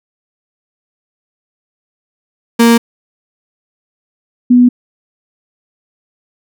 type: tone pair in turn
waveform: 35% pulse / sine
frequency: 232.8 / 246.2 Hz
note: A#3 / B3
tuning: -2 / -5 cents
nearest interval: minor second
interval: 97 cents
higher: second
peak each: -3 dBFS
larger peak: neither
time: 2.59-2.78 / 4.5-4.69 s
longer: neither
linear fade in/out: 10 ms
effects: none